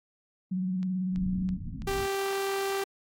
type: tone with vibrato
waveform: sine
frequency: 185 Hz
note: F#3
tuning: in tune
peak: -27 dBFS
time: 0.51-1.57 s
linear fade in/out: 10 ms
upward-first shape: square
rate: 18 Hz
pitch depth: 34 cents each way
type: click train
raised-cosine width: 0.2 ms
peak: -31 dBFS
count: 5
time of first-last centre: 0.83-2.15 s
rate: 3.03 Hz
type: low-pass noise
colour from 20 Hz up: pink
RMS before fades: -37 dBFS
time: 1.12-2.09 s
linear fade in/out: 50 ms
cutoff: 280 Hz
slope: 96 dB/octave
type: tone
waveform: sawtooth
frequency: 392 Hz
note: G4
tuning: in tune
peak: -24 dBFS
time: 1.87-2.84 s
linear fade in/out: 5 ms
effects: AAC 64 kbps